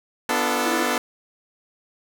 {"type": "chord", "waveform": "10% pulse", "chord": "B half-diminished seventh", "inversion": "none", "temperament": "equal with one note detuned", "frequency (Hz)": [246.9, 293.7, 342.4, 440], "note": ["B3", "D4", "F4", "A4"], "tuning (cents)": [0, 0, -34, 0], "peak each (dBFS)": [-16, -19, -20, -18], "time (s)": [0.29, 0.98], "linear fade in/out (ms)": 2}
{"type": "tone", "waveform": "triangle", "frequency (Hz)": 328.9, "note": "E4", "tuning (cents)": -4, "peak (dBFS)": -24, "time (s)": [0.66, 0.83], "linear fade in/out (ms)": 5}
{"effects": []}